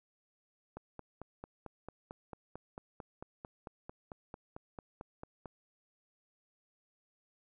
click train, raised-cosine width 1 ms, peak -30 dBFS, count 22, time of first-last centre 0.77-5.457 s, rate 4.48 Hz, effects none

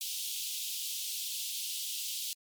pink high-pass noise, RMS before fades -37 dBFS, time 0.01-2.33 s, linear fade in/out 0 ms, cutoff 2900 Hz, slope 48 dB/octave, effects MP3 96 kbps

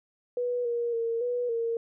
sine tone with pitch steps, 489.2 / 473.1 / 460.2 / 488.2 / 461.4 Hz, B4 / A#4 / A#4 / B4 / A#4, -16 / +26 / -22 / -20 / -18 cents, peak -26 dBFS, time 0.37-1.77 s, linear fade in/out 2 ms, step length 280 ms, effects none

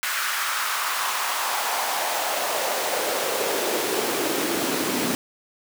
pink noise with high-pass filter sweep, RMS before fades -25 dBFS, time 0.03-5.15 s, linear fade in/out 0 ms, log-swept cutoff 1500 to 250 Hz, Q 2.4, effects none

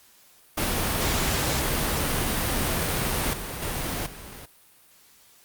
pink noise with level steps, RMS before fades -25 / -33 / -29 / -41 dBFS, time 0.57-4.46 s, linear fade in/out 10 ms, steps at 3.33 / 3.62 / 4.06 s, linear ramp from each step 5 ms, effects white hiss -56 dBFS RMS until 5.44 s + Opus 48 kbps

